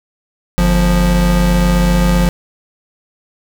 square tone pair together, 49.19 / 175.3 Hz, G1 / F3, +7 / +7 cents, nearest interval octave + minor seventh, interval 2200 cents, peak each -13 dBFS, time 0.58-2.29 s, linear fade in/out 0 ms, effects none

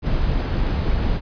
brown noise, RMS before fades -20 dBFS, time 0.02-1.21 s, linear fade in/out 50 ms, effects resampled to 11025 Hz

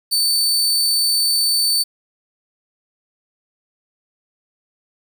sawtooth tone, 4538 Hz, C#8, 40 cents sharp, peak -12 dBFS, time 0.11-1.84 s, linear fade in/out 20 ms, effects 8-bit

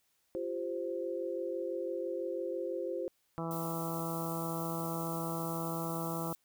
sine chord, F suspended second, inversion none, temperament equal with one note detuned, 346 / 392 / 523.3 Hz, F4 / G4 / C5, -16 / 0 / 0 cents, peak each -38 / -40 / -37 dBFS, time 0.35-3.08 s, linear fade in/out 0 ms
harmonic tone, 165.3 Hz, E3, 5 cents sharp, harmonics 1 / 2 / 3 / 4 / 5 / 6 / 7 / 8, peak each -38 / -41 / -43 / -44 / -45 / -46 / -46 / -47 dBFS, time 3.38-6.33 s, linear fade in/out 0 ms
violet noise, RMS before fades -45 dBFS, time 3.51-6.35 s, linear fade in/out 0 ms
effects white hiss -75 dBFS RMS until 6.44 s

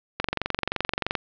click train, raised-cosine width 0.3 ms, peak -8 dBFS, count 23, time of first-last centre 0.2-1.152 s, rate 23.1 Hz, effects low-pass 5000 Hz 12 dB/octave

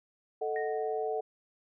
sine chord, D# diminished, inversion second, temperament equal, 440 / 622.3 / 740 Hz, A4 / D#5 / F#5, 0 / 0 / 0 cents, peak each -32 / -38 / -35 dBFS, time 0.41-1.21 s, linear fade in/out 10 ms
sine tone with exponential decay, 1857 Hz, A#6, 7 cents flat, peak -36 dBFS, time 0.56-1.07 s, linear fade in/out 1 ms, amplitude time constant 110 ms
effects none

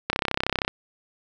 click train, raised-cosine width 0.3 ms, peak -6 dBFS, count 20, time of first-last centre 0.1-0.679 s, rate 32.8 Hz, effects none

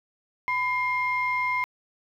sine tone pair together, 1001 / 2121 Hz, B5 / C7, +23 / +23 cents, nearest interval octave + minor second, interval 1300 cents, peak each -25 dBFS, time 0.48-1.64 s, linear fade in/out 0 ms, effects tanh soft clip ceiling -17 dBFS + 10-bit

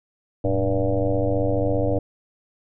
sine tone with frequency modulation, 296.3 Hz, D4, 15 cents sharp, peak -18 dBFS, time 0.44-1.99 s, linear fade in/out 5 ms, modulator 94.9 Hz, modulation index 3.6, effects none

